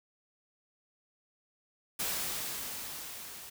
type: noise with level ramp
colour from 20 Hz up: white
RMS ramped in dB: -33 to -47 dBFS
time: 1.99-3.5 s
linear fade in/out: 10 ms
effects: none